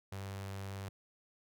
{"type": "tone with notch filter", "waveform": "sawtooth", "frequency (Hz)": 98, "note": "G2", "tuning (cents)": 0, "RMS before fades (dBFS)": -43, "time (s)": [0.12, 0.89], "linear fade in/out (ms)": 5, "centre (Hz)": 260, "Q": 1.5, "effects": []}